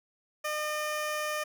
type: tone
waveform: 15% pulse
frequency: 606 Hz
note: D#5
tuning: 46 cents flat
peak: -24 dBFS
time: 0.44-1.44 s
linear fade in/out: 10 ms
effects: none